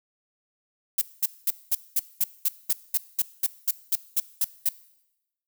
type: noise bursts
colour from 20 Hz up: violet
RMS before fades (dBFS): -22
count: 16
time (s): 0.98-4.69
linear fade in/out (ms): 5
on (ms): 35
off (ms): 210
effects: noise-tail reverb RT60 0.9 s tail -19 dB re dry